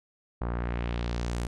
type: tone with low-pass filter sweep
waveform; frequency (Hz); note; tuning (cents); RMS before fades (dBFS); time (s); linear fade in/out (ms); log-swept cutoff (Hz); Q
sawtooth; 59.1; A#1; +24; -31; 0.41-1.47; 5; 1100 to 10000; 1.5
effects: none